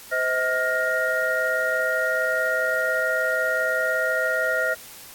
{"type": "tone cluster", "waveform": "sine", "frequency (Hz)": [513, 639, 1414, 1868], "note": ["C5", "D#5", "F6", "A#6"], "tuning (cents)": [-34, 46, 21, 3], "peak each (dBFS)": [-28, -26, -24, -27], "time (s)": [0.11, 4.75], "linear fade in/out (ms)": 20, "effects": ["white hiss -43 dBFS RMS until 5.14 s", "AAC 64 kbps"]}